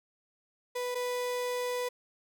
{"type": "tone pair in turn", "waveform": "35% pulse", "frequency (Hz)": [493.9, 493.9], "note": ["B4", "B4"], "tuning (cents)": [0, 0], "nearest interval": "unison", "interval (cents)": 0, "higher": "neither", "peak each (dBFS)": [-30, -29], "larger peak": "second", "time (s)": [[0.75, 0.95], [0.95, 1.89]], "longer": "second", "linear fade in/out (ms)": 10, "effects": []}